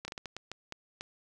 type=slowing click train; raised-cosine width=0.2 ms; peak=-22 dBFS; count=9; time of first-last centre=0.05-1.009 s; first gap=30 ms; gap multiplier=1.38; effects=none